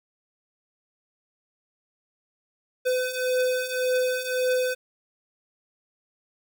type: beating tone pair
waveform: square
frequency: 505 / 506.8 Hz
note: B4 / B4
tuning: +39 / +45 cents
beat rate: 1.8 Hz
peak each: -29 / -25 dBFS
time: 2.85-4.75 s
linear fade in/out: 20 ms
effects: 10-bit